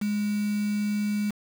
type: tone with quantisation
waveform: sine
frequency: 207.7 Hz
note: G#3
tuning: in tune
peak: -24 dBFS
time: 0.01-1.31 s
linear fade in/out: 10 ms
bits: 6
effects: none